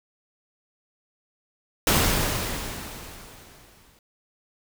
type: noise with exponential decay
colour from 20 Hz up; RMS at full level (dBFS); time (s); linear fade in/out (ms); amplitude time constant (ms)
pink; -18; 1.87-3.99; 2; 460
effects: none